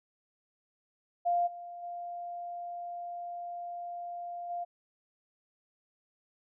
sine tone with level steps, 698.5 Hz, F5, in tune, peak -25 / -41 / -37 / -33 dBFS, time 1.25-4.65 s, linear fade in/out 20 ms, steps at 1.46 / 1.82 / 4.49 s, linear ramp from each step 20 ms, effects none

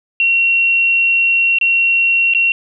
sine tone with dropouts, 2735 Hz, F7, 37 cents flat, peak -10 dBFS, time 0.2-2.52 s, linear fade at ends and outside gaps 1 ms, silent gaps 1.586-1.612 / 2.337-2.348 s, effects none

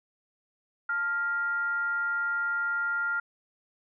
sine tone with frequency modulation, 1400 Hz, F6, 4 cents sharp, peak -26 dBFS, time 0.89-3.2 s, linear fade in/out 5 ms, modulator 518 Hz, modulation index 0.28, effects none

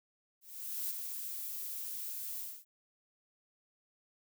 violet noise with ADSR envelope, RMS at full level -36 dBFS, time 0.41-2.65 s, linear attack 490 ms, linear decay 18 ms, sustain -5 dB, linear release 240 ms, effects none

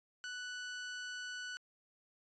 sawtooth tone, 1485 Hz, F#6, 6 cents sharp, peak -38 dBFS, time 0.24-1.57 s, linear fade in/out 0 ms, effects resampled to 16000 Hz

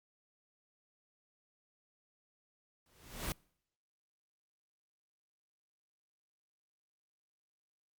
pink noise with exponential growth, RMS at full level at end -34 dBFS, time 2.86-3.32 s, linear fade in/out 1 ms, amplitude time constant 100 ms, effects noise-tail reverb RT60 0.7 s tail -26 dB re dry + Opus 48 kbps

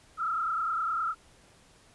sine tone with frequency modulation, 1318.5 Hz, E6, in tune, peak -27 dBFS, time 0.17-1.15 s, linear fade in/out 50 ms, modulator 29.7 Hz, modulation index 2.2, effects pink hiss -59 dBFS RMS until 1.94 s + resampled to 24000 Hz

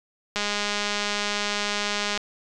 click train, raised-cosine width 0.2 ms, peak -9 dBFS, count 375, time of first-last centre 0.36-2.176 s, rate 206 Hz, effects resampled to 24000 Hz

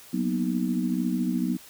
sine chord, B major seventh, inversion second, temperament equal, 185 / 233.1 / 246.9 / 311.1 Hz, F#3 / A#3 / B3 / D#4, 0 / 0 / 0 / 0 cents, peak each -28 / -32 / -27 / -31 dBFS, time 0.13-1.57 s, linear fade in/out 10 ms, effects white hiss -49 dBFS RMS until 1.69 s

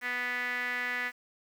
sawtooth tone with band-pass filter, 246.9 Hz, B3, in tune, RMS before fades -33 dBFS, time 0.01-1.12 s, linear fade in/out 50 ms, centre 1900 Hz, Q 6.1, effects 9-bit

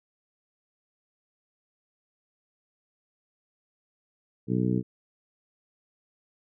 harmonic tone, 61.74 Hz, B1, in tune, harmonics 2 / 3 / 4 / 5 / 6 / 7, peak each -28 / -27 / -30 / -31 / -36 / -35 dBFS, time 4.47-4.83 s, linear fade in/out 50 ms, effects none

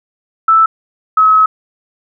sine tone pair in turn, 1318.5 / 1283.2 Hz, E6 / E6, 0 / -47 cents, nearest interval unison, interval 47 cents, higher first, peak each -5 dBFS, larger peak neither, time 0.48-0.66 / 1.17-1.46 s, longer second, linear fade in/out 5 ms, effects none

